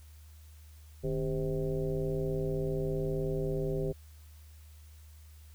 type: tone with frequency modulation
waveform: sine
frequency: 274.6 Hz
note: C#4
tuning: 16 cents flat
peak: -29 dBFS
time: 1.03-3.93 s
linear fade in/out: 20 ms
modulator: 122 Hz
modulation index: 2
effects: added 76 Hz sine -50 dBFS peak until 5.54 s + white hiss -63 dBFS RMS until 5.54 s